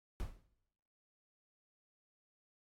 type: noise with exponential decay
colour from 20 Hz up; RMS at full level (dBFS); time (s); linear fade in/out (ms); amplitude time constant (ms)
brown; -36; 0.2-0.47; 0; 57
effects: noise-tail reverb RT60 0.9 s tail -20 dB re dry + MP3 64 kbps